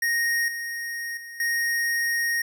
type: tone with level steps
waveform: square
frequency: 1864.7 Hz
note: A#6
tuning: in tune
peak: -22 / -30 / -38 / -23 dBFS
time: 0.02-2.42 s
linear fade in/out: 5 ms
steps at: 0.48 / 1.17 / 1.4 s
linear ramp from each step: 2 ms
effects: none